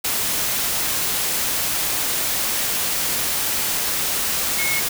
sine tone in noise, 2178 Hz, C#7, 31 cents flat, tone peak -22 dBFS, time 4.58-4.8 s, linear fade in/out 10 ms, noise white, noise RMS -22 dBFS, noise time 0.04-4.89 s, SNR -3 dB, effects none

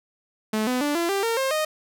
sawtooth tone with pitch steps, 216.4 / 251.5 / 292.2 / 339.6 / 394.6 / 458.5 / 532.8 / 619.2 Hz, A3 / B3 / D4 / F4 / G4 / A#4 / C5 / D#5, -29 / +32 / -9 / -48 / +11 / -29 / +31 / -9 cents, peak -18 dBFS, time 0.53-1.65 s, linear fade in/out 5 ms, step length 140 ms, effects none

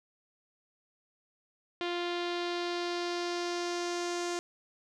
sawtooth tone with low-pass filter sweep, 349.2 Hz, F4, in tune, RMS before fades -34 dBFS, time 1.81-4.39 s, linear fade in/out 0 ms, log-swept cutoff 3500 to 6800 Hz, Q 2.3, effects none

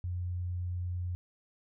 sine tone, 89.1 Hz, F2, 35 cents sharp, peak -32 dBFS, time 0.04-1.15 s, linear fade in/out 0 ms, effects none

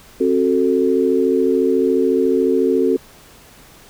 sine chord, F# diminished, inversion second, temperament just, 266.4 / 370 / 444 Hz, C4 / F#4 / A4, +31 / 0 / +16 cents, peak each -18 / -17 / -17 dBFS, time 0.2-2.97 s, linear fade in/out 10 ms, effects pink hiss -45 dBFS RMS until 3.89 s

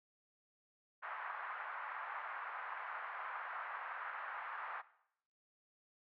white band-pass noise, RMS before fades -45 dBFS, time 1.02-4.82 s, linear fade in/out 20 ms, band 840 to 1600 Hz, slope 24 dB/octave, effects noise-tail reverb RT60 0.7 s tail -17 dB re dry + low-pass 3000 Hz 12 dB/octave

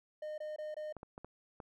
triangle tone bursts, 611 Hz, D#5, 32 cents flat, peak -37 dBFS, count 4, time 0.22-0.926 s, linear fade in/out 5 ms, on 160 ms, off 22 ms
clicks, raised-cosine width 1 ms, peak -32 dBFS, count 5, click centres 0.967 / 1.031 / 1.179 / 1.246 / 1.602 s
effects none

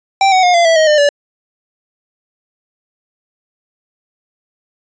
square tone with pitch steps, 781 / 747.9 / 716.2 / 685.8 / 656.7 / 628.9 / 602.2 / 576.7 Hz, G5 / F#5 / F5 / F5 / E5 / D#5 / D5 / D5, -7 / +18 / +43 / -32 / -7 / +18 / +43 / -32 cents, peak -8 dBFS, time 0.21-1.09 s, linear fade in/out 2 ms, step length 110 ms, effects resampled to 16000 Hz

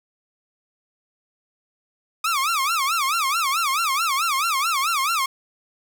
sawtooth tone with vibrato, 1208 Hz, D6, 48 cents sharp, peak -16 dBFS, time 2.24-5.26 s, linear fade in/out 5 ms, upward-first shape sine, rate 4.6 Hz, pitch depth 230 cents each way, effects none

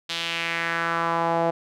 sawtooth tone with band-pass filter sweep, 167.4 Hz, E3, 27 cents sharp, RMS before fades -25 dBFS, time 0.09-1.51 s, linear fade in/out 10 ms, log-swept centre 3700 to 660 Hz, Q 2.4, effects none

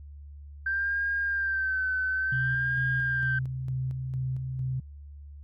sine tone with vibrato, 1568 Hz, G6, in tune, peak -25 dBFS, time 0.66-3.39 s, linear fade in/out 5 ms, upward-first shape sine, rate 0.57 Hz, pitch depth 55 cents each way
sine tone with tremolo, 130 Hz, C3, 11 cents flat, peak -27 dBFS, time 2.32-4.8 s, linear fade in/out 5 ms, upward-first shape square, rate 2.2 Hz, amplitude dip 35%
effects tanh soft clip ceiling -16 dBFS + added 72 Hz sine -42 dBFS peak until 5.43 s

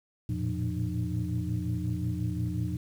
sine tone cluster, 85.9 / 112.9 / 118.5 / 175.3 / 304.5 Hz, F2 / A2 / A#2 / F3 / D#4, -28 / +45 / +29 / +7 / -37 cents, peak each -34 / -33 / -33 / -34 / -37 dBFS, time 0.29-2.77 s, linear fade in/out 5 ms, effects tanh soft clip ceiling -19 dBFS + 9-bit

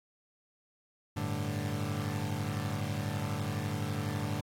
30% pulse chord, G suspended second, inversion none, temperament equal, 98 / 110 / 146.83 Hz, G2 / A2 / D3, 0 / 0 / 0 cents, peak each -34 dBFS, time 1.16-4.41 s, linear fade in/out 10 ms, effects AAC 48 kbps

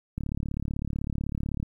click train, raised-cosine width 5 ms, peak -18 dBFS, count 53, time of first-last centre 0.18-1.628 s, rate 35.9 Hz, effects 10-bit

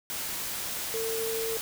sine tone in noise, 450.6 Hz, A4, 41 cents sharp, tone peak -30 dBFS, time 0.94-1.57 s, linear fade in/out 0 ms, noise white, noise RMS -34 dBFS, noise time 0.1-1.61 s, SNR +1 dB, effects none

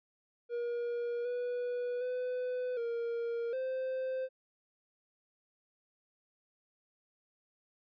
triangle tone with pitch steps, 476.5 / 489.6 / 501 / 467.5 / 520 Hz, A#4 / B4 / B4 / A#4 / C5, +38 / -15 / +25 / +5 / -11 cents, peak -31 dBFS, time 0.49-4.29 s, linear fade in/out 50 ms, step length 760 ms, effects resampled to 11025 Hz

